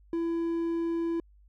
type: tone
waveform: triangle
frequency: 334.4 Hz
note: E4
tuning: 25 cents sharp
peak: -25 dBFS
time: 0.13-1.2 s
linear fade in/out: 2 ms
effects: added 50 Hz sine -55 dBFS peak until 1.48 s